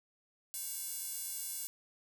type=tone with high-pass filter; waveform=square; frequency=314.6 Hz; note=D#4; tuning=19 cents sharp; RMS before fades=-41 dBFS; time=0.54-1.67 s; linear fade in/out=0 ms; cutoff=8900 Hz; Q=1.1; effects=none